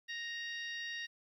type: harmonic tone with a mistuned harmonic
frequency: 932.3 Hz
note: A#5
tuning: in tune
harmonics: 2 / 3 / 4 / 5 / 6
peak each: -41 / -47 / -47 / -54 / -52 dBFS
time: 0.08-1.07 s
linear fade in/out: 20 ms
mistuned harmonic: 4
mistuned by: +16 cents
effects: 12-bit